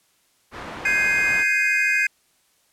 white low-pass noise, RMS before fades -35 dBFS, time 0.51-1.45 s, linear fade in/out 50 ms, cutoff 1500 Hz, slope 12 dB/octave
triangle chord, Ab major seventh, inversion third, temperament equal with one note detuned, 1568 / 1661.2 / 2103 / 2489 Hz, G6 / Ab6 / C7 / Eb7, 0 / 0 / +8 / 0 cents, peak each -24 / -22 / -21 / -20 dBFS, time 0.85-2.07 s, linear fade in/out 5 ms
effects white hiss -63 dBFS RMS until 2.72 s + low-pass 12000 Hz 12 dB/octave

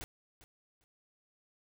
pink noise with echo, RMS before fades -43 dBFS, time 0.01-0.04 s, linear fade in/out 0 ms, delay 400 ms, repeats 2, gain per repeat -15 dB, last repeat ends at 0.84 s, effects none

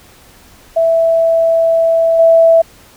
sine tone with level steps, 659.3 Hz, E5, in tune, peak -8 / -4 dBFS, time 0.76-2.62 s, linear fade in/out 10 ms, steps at 2.19 s, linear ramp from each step 5 ms, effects pink hiss -43 dBFS RMS until 2.96 s

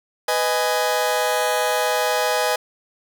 sawtooth chord, G# minor, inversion first, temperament just, 498.4 / 623 / 830.6 Hz, B4 / D#5 / G#5, +16 / +2 / 0 cents, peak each -19 dBFS, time 0.28-2.56 s, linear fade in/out 5 ms, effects none

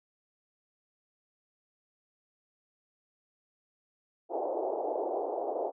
white band-pass noise, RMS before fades -33 dBFS, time 4.29-5.72 s, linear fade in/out 50 ms, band 340 to 780 Hz, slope 48 dB/octave, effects none

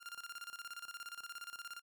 sawtooth tone with tremolo, 1396.9 Hz, F6, in tune, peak -40 dBFS, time 0-1.82 s, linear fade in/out 50 ms, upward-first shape square, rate 17 Hz, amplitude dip 80%, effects none

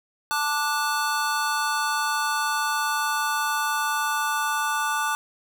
square chord, D major, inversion second, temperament just, 881 / 1174.7 / 1468.3 Hz, A5 / D6 / F#6, +2 / 0 / -14 cents, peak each -28 dBFS, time 0.31-5.15 s, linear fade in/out 0 ms, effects none

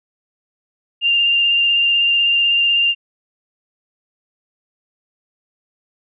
sine tone with vibrato, 2794 Hz, F7, in tune, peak -12 dBFS, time 1.01-2.95 s, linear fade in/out 50 ms, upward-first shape triangle, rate 16 Hz, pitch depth 18 cents each way, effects none

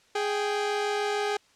sawtooth tone pair together, 415.3 / 784 Hz, G#4 / G5, 0 / 0 cents, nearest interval major seventh, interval 1100 cents, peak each -23 / -28 dBFS, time 0.15-1.37 s, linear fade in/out 5 ms, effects white hiss -61 dBFS RMS until 1.55 s + low-pass 6000 Hz 12 dB/octave

